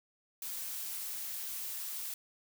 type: noise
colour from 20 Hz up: blue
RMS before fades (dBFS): -40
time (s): 0.42-2.14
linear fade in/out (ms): 2
effects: none